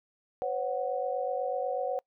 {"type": "chord", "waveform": "sine", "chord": "B suspended second", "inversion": "none", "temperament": "equal with one note detuned", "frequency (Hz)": [506.3, 554.4, 740], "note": ["B4", "C#5", "F#5"], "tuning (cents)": [43, 0, 0], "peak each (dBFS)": -33, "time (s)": [0.42, 1.99], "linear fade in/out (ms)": 0, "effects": ["noise-tail reverb RT60 0.1 s tail -26 dB re dry"]}